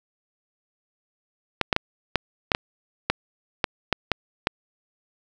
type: clicks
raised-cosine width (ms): 0.3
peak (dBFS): -3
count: 11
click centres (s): 1.613 / 1.728 / 1.764 / 2.157 / 2.518 / 2.549 / 3.1 / 3.642 / 3.927 / 4.117 / 4.471
effects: none